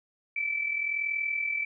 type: tone pair together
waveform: sine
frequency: 2282 / 2323 Hz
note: C#7 / D7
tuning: +50 / -20 cents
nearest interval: unison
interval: 30 cents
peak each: -35 / -28 dBFS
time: 0.36-1.65 s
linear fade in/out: 5 ms
effects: none